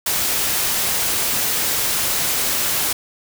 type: noise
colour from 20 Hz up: white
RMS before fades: -20 dBFS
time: 0.06-2.93 s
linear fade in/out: 5 ms
effects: none